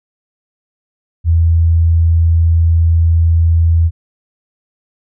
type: tone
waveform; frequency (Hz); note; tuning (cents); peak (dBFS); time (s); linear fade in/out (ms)
sine; 82.9; E2; +10; -7; 1.24-3.91; 50
effects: none